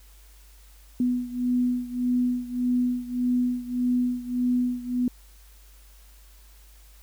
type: beating tone pair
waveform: sine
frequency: 246.9 / 248.6 Hz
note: B3 / B3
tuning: 0 / +12 cents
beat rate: 1.7 Hz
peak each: -24 / -27 dBFS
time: 1-5.08 s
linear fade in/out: 2 ms
effects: added 50 Hz sine -49 dBFS peak until 7.02 s + white hiss -57 dBFS RMS until 7.02 s